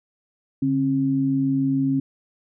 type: tone pair together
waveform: sine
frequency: 143.03 / 270 Hz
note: D3 / C#4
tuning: -45 / -45 cents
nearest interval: major seventh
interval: 1100 cents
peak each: -25 / -19 dBFS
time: 0.62-2 s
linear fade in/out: 5 ms
effects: none